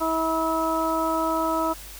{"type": "harmonic tone", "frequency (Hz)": 323.5, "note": "E4", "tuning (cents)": -32, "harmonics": [1, 2, 3, 4], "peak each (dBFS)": [-27, -27, -27, -27], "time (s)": [0, 1.74], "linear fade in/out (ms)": 20, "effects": ["added 50 Hz sine -43 dBFS peak until 1.99 s", "white hiss -42 dBFS RMS until 1.99 s"]}